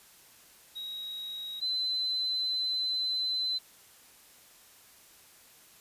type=tone pair in turn; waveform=triangle / sine; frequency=3813 / 4045 Hz; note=A#7 / B7; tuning=+38 / +41 cents; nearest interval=minor second; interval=103 cents; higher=second; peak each=-35 / -28 dBFS; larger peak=second; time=0.75-1.61 / 1.61-3.59 s; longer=second; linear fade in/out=20 ms; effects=white hiss -57 dBFS RMS until 5.8 s + resampled to 32000 Hz